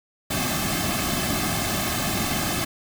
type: noise with comb filter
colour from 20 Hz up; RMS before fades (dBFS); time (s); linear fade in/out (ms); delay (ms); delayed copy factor
pink; -25; 0.3-2.65; 10; 2.1; -0.8
effects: none